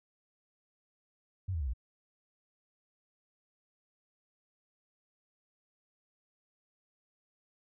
sine tone with pitch steps, 94.1 / 80.98 / 69.69 / 59.97 Hz, F#2 / E2 / C#2 / A#1, +30 / -30 / +10 / +50 cents, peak -31 dBFS, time 1.48-1.736 s, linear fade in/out 10 ms, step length 64 ms, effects none

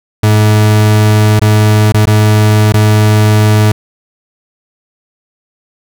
40% pulse tone with dropouts, 106.6 Hz, G#2, 46 cents sharp, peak -4 dBFS, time 0.23-3.72 s, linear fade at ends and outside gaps 5 ms, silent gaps 1.395-1.415 / 1.922-1.942 / 2.056-2.071 / 2.724-2.739 s, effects none

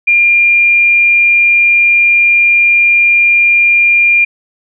sine tone, 2400 Hz, D7, 37 cents sharp, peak -5 dBFS, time 0.07-4.25 s, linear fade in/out 10 ms, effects none

